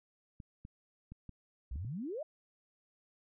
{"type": "clicks", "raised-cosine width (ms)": 5, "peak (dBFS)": -35, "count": 6, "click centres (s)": [0.402, 0.651, 1.12, 1.293, 1.758, 1.848]}
{"type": "exponential sweep", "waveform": "sine", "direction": "up", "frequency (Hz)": [55.5, 660], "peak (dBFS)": -37, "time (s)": [1.71, 2.23], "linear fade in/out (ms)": 5}
{"effects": []}